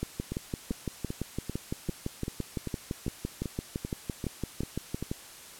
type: two click trains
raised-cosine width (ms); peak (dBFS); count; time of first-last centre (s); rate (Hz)
3; -20 / -18; 13 / 31; 0.32-5.026 / 0.03-5.115; 2.55 / 5.9
effects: white hiss -48 dBFS RMS until 5.59 s + low-pass 12000 Hz 12 dB/octave